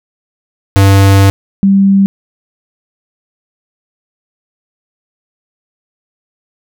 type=tone pair in turn; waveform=square / sine; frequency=98 / 196 Hz; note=G2 / G3; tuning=0 / 0 cents; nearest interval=octave; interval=1200 cents; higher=second; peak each=-4 dBFS; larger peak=neither; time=0.76-1.3 / 1.63-2.06 s; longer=first; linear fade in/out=0 ms; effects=none